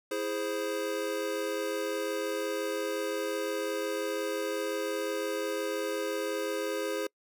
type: chord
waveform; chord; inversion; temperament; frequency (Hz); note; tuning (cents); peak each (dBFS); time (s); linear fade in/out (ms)
square; E augmented; none; equal; 329.6 / 415.3 / 523.3; E4 / G#4 / B#4; 0 / 0 / 0; -38 / -35 / -35; 0.11-7.07; 5
effects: noise-tail reverb RT60 0.1 s tail -26 dB re dry